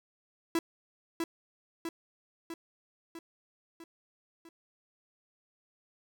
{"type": "tone with echo", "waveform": "45% pulse", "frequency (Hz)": 331.8, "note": "E4", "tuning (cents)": 11, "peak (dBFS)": -26, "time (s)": [0.55, 0.59], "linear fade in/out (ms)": 2, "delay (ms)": 650, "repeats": 6, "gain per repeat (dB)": -4, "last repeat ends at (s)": 4.49, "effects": []}